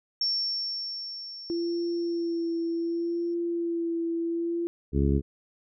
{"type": "tone with exponential decay", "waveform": "sine", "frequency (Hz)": 5450, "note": "F8", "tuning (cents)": -43, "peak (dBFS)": -23, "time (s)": [0.21, 3.34], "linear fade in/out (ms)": 2, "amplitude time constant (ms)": 680}
{"type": "tone with vibrato", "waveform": "sine", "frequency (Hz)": 338.1, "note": "E4", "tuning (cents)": 44, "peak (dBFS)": -26, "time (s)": [1.5, 4.67], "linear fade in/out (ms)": 0, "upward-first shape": "sine", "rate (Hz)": 0.68, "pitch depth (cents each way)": 22}
{"type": "harmonic tone", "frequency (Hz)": 69.4, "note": "C#2", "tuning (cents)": 3, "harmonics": [1, 2, 3, 4, 5, 6], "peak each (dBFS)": [-24, -27, -29, -30, -31, -32], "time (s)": [4.92, 5.22], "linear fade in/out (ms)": 50}
{"effects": []}